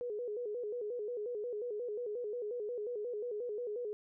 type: tone with vibrato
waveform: sine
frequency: 451.6 Hz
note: A4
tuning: 45 cents sharp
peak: -36 dBFS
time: 0.01-3.93 s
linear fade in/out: 0 ms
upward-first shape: square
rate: 5.6 Hz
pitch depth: 130 cents each way
effects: none